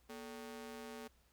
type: ring-modulated tone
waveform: sawtooth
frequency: 337.9 Hz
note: E4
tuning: 43 cents sharp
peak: -40 dBFS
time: 0.09-1.08 s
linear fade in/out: 10 ms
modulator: 100 Hz
effects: added 60 Hz sine -70 dBFS peak until 1.32 s + pink hiss -73 dBFS RMS until 1.32 s